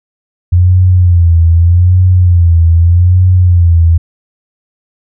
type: tone with vibrato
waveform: sine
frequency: 87.31 Hz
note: F2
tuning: in tune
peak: -3 dBFS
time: 0.52-3.98 s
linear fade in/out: 10 ms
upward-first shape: sine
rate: 0.82 Hz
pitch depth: 88 cents each way
effects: none